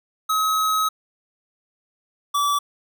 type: tone pair in turn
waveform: square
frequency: 1277 / 1153.8 Hz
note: D#6 / D6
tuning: +45 / -31 cents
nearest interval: major second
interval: 176 cents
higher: first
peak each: -19 dBFS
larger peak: neither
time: 0.29-0.89 / 2.34-2.59 s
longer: first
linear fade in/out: 10 ms
effects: none